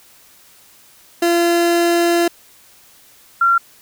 30% pulse / sine tone pair in turn, 342.4 / 1373 Hz, F4 / F6, -34 / -30 cents, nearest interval 2 octaves, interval 2404 cents, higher second, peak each -10 dBFS, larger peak neither, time 1.22-2.28 / 3.41-3.58 s, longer first, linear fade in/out 5 ms, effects white hiss -48 dBFS RMS until 3.81 s

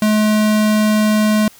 square tone, 213.6 Hz, G#3, 49 cents sharp, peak -12 dBFS, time 0.02-1.48 s, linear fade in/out 2 ms, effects white hiss -45 dBFS RMS until 1.59 s

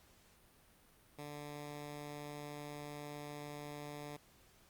10% pulse tone, 146.83 Hz, D3, in tune, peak -37 dBFS, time 1.18-4.17 s, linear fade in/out 10 ms, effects pink hiss -66 dBFS RMS until 4.69 s + Opus 48 kbps

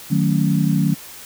sine chord, D# half-diminished seventh, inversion none, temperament equal with one note detuned, 153.6 / 185 / 220 / 277.2 Hz, D#3 / F#3 / A3 / C#4, -22 / 0 / 0 / 0 cents, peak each -18 / -19 / -22 / -23 dBFS, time 0.1-0.95 s, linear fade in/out 20 ms, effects white hiss -38 dBFS RMS until 1.25 s

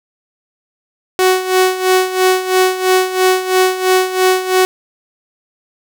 sawtooth tone with tremolo, 371.9 Hz, F#4, 9 cents sharp, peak -4 dBFS, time 1.19-4.65 s, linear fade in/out 0 ms, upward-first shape sine, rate 3 Hz, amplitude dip 75%, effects none

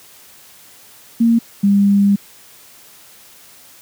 sine tone pair in turn, 231.2 / 200.4 Hz, A#3 / G3, -14 / +38 cents, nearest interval major second, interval 248 cents, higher first, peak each -9 dBFS, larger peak neither, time 1.2-1.39 / 1.63-2.16 s, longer second, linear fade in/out 10 ms, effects white hiss -44 dBFS RMS until 3.81 s + high-pass 60 Hz 12 dB/octave

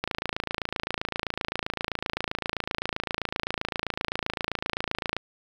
click train, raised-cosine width 0.3 ms, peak -11 dBFS, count 143, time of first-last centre 0.04-5.166 s, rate 27.7 Hz, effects 7-bit

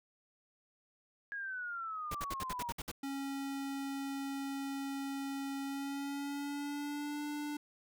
sine exponential sweep, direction down, 1661.2 to 933 Hz, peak -38 dBFS, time 1.32-2.72 s, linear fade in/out 0 ms
pink noise bursts, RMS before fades -41 dBFS, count 9, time 2.11-2.916 s, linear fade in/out 5 ms, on 38 ms, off 58 ms
square tone with pitch glide, 275.1 to 294.8 Hz, C#4 to D4, -13 to +7 cents, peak -38 dBFS, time 3.03-7.57 s, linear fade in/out 5 ms, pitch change +120 cents, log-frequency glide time 5.64-7.23 s
effects none

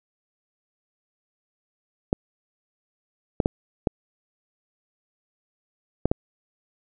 clicks, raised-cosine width 2 ms, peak -6 dBFS, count 6, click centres 2.129 / 3.402 / 3.459 / 3.872 / 6.056 / 6.115 s, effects none

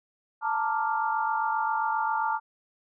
sine chord, Bb major seventh, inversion third, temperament equal with one note detuned, 880 / 927.5 / 1174.7 / 1396.9 Hz, A5 / Bb5 / D6 / F6, 0 / -9 / 0 / 0 cents, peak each -27 / -32 / -32 / -32 dBFS, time 0.41-2.4 s, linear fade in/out 50 ms, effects none

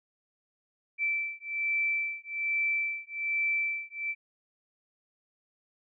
sine beating tone pair, 2329 / 2330.2 Hz, D7 / D7, -15 / -14 cents, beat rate 1.2 Hz, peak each -31 dBFS, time 0.98-4.15 s, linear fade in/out 50 ms, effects none

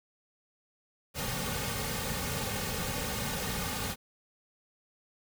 pink noise with comb filter, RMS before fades -34 dBFS, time 1.14-3.96 s, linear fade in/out 50 ms, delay 3 ms, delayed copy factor -0.75, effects none

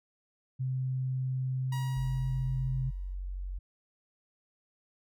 sine tone with pitch glide, 130 to 130.83 Hz, C3 to C3, -11 to 0 cents, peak -29 dBFS, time 0.59-2.91 s, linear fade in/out 20 ms, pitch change +11 cents, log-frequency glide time 1.58-2 s
sawtooth tone with exponential decay, 956 Hz, A#5, 43 cents sharp, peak -35 dBFS, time 1.72-3.15 s, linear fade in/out 5 ms, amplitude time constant 310 ms
sine tone, 46.25 Hz, F#1, in tune, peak -34 dBFS, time 1.96-3.59 s, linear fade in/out 10 ms
effects none

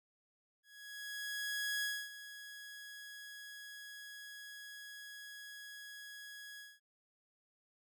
sawtooth tone with ADSR envelope, 1668 Hz, G#6, 7 cents sharp, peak -31 dBFS, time 0.63-6.8 s, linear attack 1200 ms, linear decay 260 ms, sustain -14 dB, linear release 210 ms, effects none

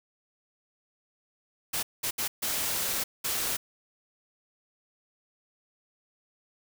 white noise bursts at uneven times, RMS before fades -30 dBFS, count 5, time 1.73-1.83 / 2.03-2.11 / 2.18-2.28 / 2.42-3.04 / 3.24-3.57 s, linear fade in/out 10 ms, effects none

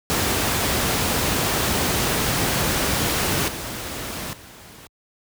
pink noise with level steps, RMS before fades -21 / -30 / -43 dBFS, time 0.1-4.87 s, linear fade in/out 0 ms, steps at 3.48 / 4.33 s, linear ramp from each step 2 ms, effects high-pass 60 Hz 12 dB/octave

